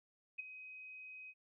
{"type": "tone with ADSR envelope", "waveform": "sine", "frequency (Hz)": 2522, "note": "D#7", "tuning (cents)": 23, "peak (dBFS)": -37, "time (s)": [0.38, 1.34], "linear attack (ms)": 16, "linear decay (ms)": 14, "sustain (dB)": -12, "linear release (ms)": 47, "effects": []}